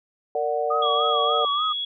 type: chord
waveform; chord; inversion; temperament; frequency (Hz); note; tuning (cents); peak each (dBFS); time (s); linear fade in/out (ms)
sine; Bb augmented; none; equal with one note detuned; 460.5 / 587.3 / 740; Bb4 / D5 / F#5; -21 / 0 / 0; -26 / -26 / -26; 0.35-1.45; 2
type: tone with vibrato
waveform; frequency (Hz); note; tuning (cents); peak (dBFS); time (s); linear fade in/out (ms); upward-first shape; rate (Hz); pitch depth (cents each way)
sine; 1200; D6; +37; -22; 0.7-1.73; 10; sine; 3.4; 99
type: tone with pitch glide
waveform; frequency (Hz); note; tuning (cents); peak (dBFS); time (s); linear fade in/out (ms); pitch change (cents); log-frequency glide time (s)
sine; 3322 to 3347; G#7 to G#7; 0 to +13; -25; 0.82-1.85; 5; +13; 1.39-1.55
effects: none